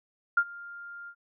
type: tone with ADSR envelope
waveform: sine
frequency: 1400 Hz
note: F6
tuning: 4 cents sharp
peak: -17 dBFS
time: 0.37-1.15 s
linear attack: 6 ms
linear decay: 60 ms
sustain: -23 dB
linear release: 69 ms
effects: none